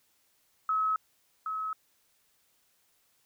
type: tone with echo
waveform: sine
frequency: 1285 Hz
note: E6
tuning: 45 cents flat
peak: -25 dBFS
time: 0.69-0.96 s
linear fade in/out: 2 ms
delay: 770 ms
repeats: 1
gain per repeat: -6 dB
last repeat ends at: 1.73 s
effects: white hiss -70 dBFS RMS until 3.25 s